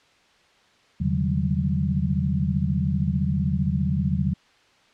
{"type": "tone cluster", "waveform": "sine", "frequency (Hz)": [81.6, 134.5, 147.9, 184.9, 200.2], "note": ["E2", "C3", "D3", "F#3", "G3"], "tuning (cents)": [-17, 48, 13, -1, 37], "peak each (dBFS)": [-27, -29, -26, -25, -30], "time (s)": [1, 4.34], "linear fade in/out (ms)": 10, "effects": ["white hiss -58 dBFS RMS until 4.93 s", "low-pass 4000 Hz 12 dB/octave"]}